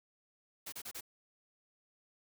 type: noise bursts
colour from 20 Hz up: white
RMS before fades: -44 dBFS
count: 4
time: 0.66-1.009 s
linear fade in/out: 10 ms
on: 64 ms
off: 31 ms
effects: none